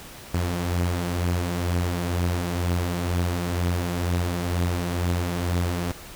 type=beating tone pair; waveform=sawtooth; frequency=86 / 88.1 Hz; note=F2 / F2; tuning=-26 / +16 cents; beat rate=2.1 Hz; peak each=-26 / -20 dBFS; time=0.34-5.92 s; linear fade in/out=5 ms; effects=pink hiss -42 dBFS RMS until 6.15 s